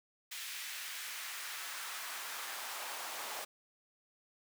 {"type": "noise with high-pass filter sweep", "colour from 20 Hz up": "pink", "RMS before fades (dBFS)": -43, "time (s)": [0.31, 3.45], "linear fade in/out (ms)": 10, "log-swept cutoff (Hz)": [2300, 710], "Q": 1.2, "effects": []}